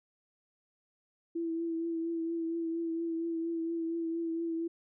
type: tone with vibrato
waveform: sine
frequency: 331.5 Hz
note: E4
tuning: 10 cents sharp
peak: -31 dBFS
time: 1.35-4.68 s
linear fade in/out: 10 ms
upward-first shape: triangle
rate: 4.3 Hz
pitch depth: 30 cents each way
effects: none